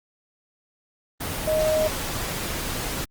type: tone in noise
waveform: sine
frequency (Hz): 623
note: D#5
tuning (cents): +2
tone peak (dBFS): -19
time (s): 1.47-1.88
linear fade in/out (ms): 10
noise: pink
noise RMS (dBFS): -29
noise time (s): 1.2-3.05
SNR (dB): +7
effects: Opus 24 kbps